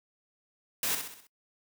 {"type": "noise with echo", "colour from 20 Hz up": "white", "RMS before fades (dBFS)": -30, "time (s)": [0.83, 0.95], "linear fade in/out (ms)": 2, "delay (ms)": 64, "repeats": 5, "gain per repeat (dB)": -6, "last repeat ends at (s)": 1.27, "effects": ["noise-tail reverb RT60 0.1 s tail -23 dB re dry", "high-pass 100 Hz 12 dB/octave"]}